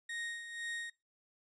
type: tone with tremolo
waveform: 35% pulse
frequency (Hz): 1864.7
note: A#6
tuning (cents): 0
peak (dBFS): -36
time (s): 0.09-0.9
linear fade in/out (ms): 5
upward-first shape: sine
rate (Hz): 2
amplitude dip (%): 60
effects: noise-tail reverb RT60 0.2 s tail -20 dB re dry + resampled to 22050 Hz